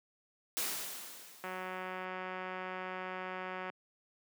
white noise with exponential decay, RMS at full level -34 dBFS, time 0.57-2.05 s, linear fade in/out 0 ms, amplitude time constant 320 ms
click train, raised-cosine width 0.5 ms, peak -26 dBFS, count 419, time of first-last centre 1.44-3.699 s, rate 185 Hz
effects high-pass 200 Hz 12 dB/octave

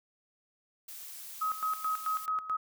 blue noise, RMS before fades -45 dBFS, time 0.88-2.26 s, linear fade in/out 5 ms
sine tone with tremolo, 1270 Hz, D#6, 35 cents sharp, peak -28 dBFS, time 1.41-2.57 s, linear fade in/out 10 ms, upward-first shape square, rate 4.6 Hz, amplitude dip 75%
effects none

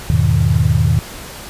sine chord, E major seventh, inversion none, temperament equal, 82.41 / 103.83 / 123.47 / 155.56 Hz, E2 / G#2 / B2 / D#3, 0 / 0 / 0 / 0 cents, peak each -16 dBFS, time 0.1-0.99 s, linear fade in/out 0 ms, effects pink hiss -32 dBFS RMS until 1.49 s + resampled to 32000 Hz

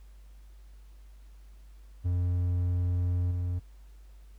triangle tone with level steps, 88.9 Hz, F2, 31 cents sharp, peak -23 / -26 dBFS, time 2.04-3.6 s, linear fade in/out 20 ms, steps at 3.31 s, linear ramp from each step 5 ms, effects added 50 Hz sine -48 dBFS peak until 4.38 s + pink hiss -67 dBFS RMS until 4.38 s

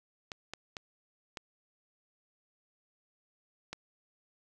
clicks, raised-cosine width 0.2 ms, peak -22 dBFS, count 5, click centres 0.318 / 0.536 / 0.768 / 1.372 / 3.73 s, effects none

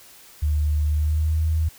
sine tone with pitch glide, 75 to 79.32 Hz, D2 to D#2, +37 to +34 cents, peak -18 dBFS, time 0.42-1.69 s, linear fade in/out 10 ms, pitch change +97 cents, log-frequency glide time 0.91-1.4 s, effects white hiss -48 dBFS RMS until 1.78 s

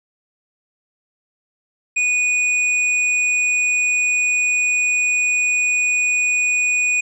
square tone, 2475 Hz, D#7, 10 cents flat, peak -16 dBFS, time 1.96-7.01 s, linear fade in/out 10 ms, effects resampled to 22050 Hz

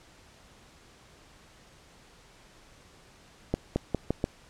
accelerating click train, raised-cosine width 2 ms, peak -12 dBFS, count 5, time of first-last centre 3.54-4.241 s, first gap 220 ms, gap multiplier 0.85, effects pink hiss -56 dBFS RMS until 4.49 s + low-pass 8000 Hz 12 dB/octave

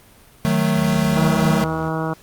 square chord, D# diminished, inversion none, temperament equal, 155.56 / 185 / 220 Hz, D#3 / F#3 / A3, 0 / 0 / 0 cents, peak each -21 dBFS, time 0.45-1.64 s, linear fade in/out 0 ms
25% pulse tone, 77.78 Hz, D#2, in tune, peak -30 dBFS, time 0.76-1.89 s, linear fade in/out 5 ms
harmonic tone, 160 Hz, D#3, 49 cents sharp, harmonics 1 / 2 / 3 / 4 / 5 / 6 / 7 / 8 / 9, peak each -24 / -27 / -29 / -30 / -31 / -32 / -32 / -33 / -34 dBFS, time 1.16-2.14 s, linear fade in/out 10 ms
effects pink hiss -49 dBFS RMS until 2.22 s + Opus 32 kbps

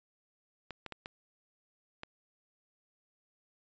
clicks, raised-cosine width 0.3 ms, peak -25 dBFS, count 5, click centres 0.707 / 0.863 / 0.923 / 1.059 / 2.034 s, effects resampled to 16000 Hz

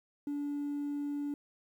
triangle tone, 288.5 Hz, D4, 31 cents flat, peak -30 dBFS, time 0.27-1.34 s, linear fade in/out 2 ms, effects tanh soft clip ceiling -29 dBFS + 11-bit

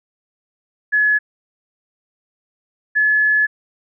sine tone pair in turn, 1700 / 1711.8 Hz, G#6 / A6, +40 / -48 cents, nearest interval unison, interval 12 cents, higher second, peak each -12 dBFS, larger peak neither, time 0.92-1.19 / 2.95-3.47 s, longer second, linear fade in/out 20 ms, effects none

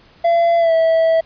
triangle tone with pitch glide, 679 to 652.5 Hz, F5 to E5, -49 to -18 cents, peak -9 dBFS, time 0.24-1.21 s, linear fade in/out 10 ms, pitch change -69 cents, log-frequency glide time 0.58-0.73 s, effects pink hiss -49 dBFS RMS until 1.25 s + resampled to 11025 Hz

